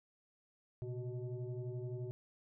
sine tone with frequency modulation, 119.7 Hz, A#2, 46 cents sharp, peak -39 dBFS, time 0.82-2.11 s, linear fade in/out 0 ms, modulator 251 Hz, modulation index 1.1, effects none

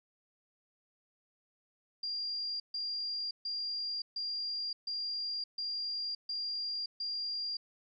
sine tone bursts, 4785 Hz, D8, 32 cents sharp, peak -34 dBFS, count 8, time 2.03-7.57 s, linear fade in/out 5 ms, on 570 ms, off 140 ms, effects none

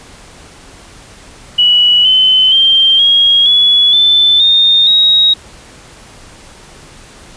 sine tone with pitch steps, 2938 / 3047 / 3160 / 3277 / 3398 / 3524 / 3655 / 3790 Hz, F#7 / G7 / G7 / G#7 / G#7 / A7 / A#7 / A#7, -13 / -50 / +13 / -24 / +39 / +2 / -35 / +28 cents, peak -5 dBFS, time 1.58-5.34 s, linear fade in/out 10 ms, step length 470 ms, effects pink hiss -37 dBFS RMS until 7.36 s + resampled to 22050 Hz

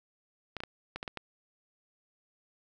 clicks, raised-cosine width 0.3 ms, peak -21 dBFS, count 7, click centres 0.567 / 0.604 / 0.636 / 0.96 / 1.029 / 1.078 / 1.173 s, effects none

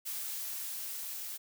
blue noise with level ramp, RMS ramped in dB -38 to -41 dBFS, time 0.05-1.38 s, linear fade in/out 20 ms, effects none

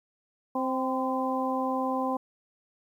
harmonic tone with a mistuned harmonic, 261.6 Hz, C4, in tune, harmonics 1 / 2 / 3 / 4, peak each -30 / -32 / -32 / -32 dBFS, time 0.55-2.17 s, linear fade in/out 5 ms, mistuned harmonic 4, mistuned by -36 cents, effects 10-bit

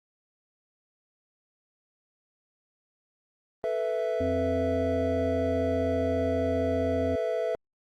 triangle chord, A suspended second, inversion none, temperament just, 440 / 495 / 660 Hz, A4 / B4 / E5, 0 / +4 / +2 cents, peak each -30 / -29 / -27 dBFS, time 3.64-7.55 s, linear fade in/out 0 ms
harmonic tone, 88 Hz, F2, 14 cents sharp, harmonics 1 / 3 / 5 / 7 / 8, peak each -32 / -30 / -45 / -49 / -48 dBFS, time 4.2-7.16 s, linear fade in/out 10 ms
effects Opus 32 kbps

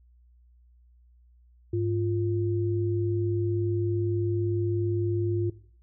sine tone pair together, 103.4 / 347.8 Hz, G#2 / F4, -7 / -7 cents, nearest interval octave + major sixth, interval 2100 cents, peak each -27 dBFS, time 1.73-5.5 s, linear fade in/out 5 ms, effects noise-tail reverb RT60 0.5 s tail -18 dB re dry + added 60 Hz sine -55 dBFS peak until 5.82 s

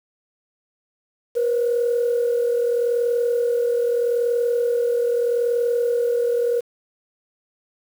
sine tone pair together, 476.2 / 517 Hz, A#4 / C5, +37 / -21 cents, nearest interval minor second, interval 142 cents, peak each -17 / -26 dBFS, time 1.35-6.61 s, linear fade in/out 20 ms, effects tanh soft clip ceiling -12 dBFS + 7-bit

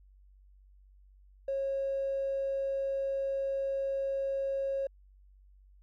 triangle tone, 545 Hz, C#5, 29 cents flat, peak -26 dBFS, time 1.48-4.87 s, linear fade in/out 5 ms, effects tanh soft clip ceiling -27 dBFS + added 48 Hz sine -56 dBFS peak until 5.82 s

